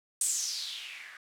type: noise with low-pass filter sweep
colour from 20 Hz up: violet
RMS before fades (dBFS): -35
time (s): 0.21-1.17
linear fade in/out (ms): 2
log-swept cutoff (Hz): 8900 to 1600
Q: 4.6
effects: none